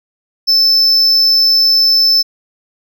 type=tone; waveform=triangle; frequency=5274 Hz; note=E8; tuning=in tune; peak=-6 dBFS; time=0.47-2.23 s; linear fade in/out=20 ms; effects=none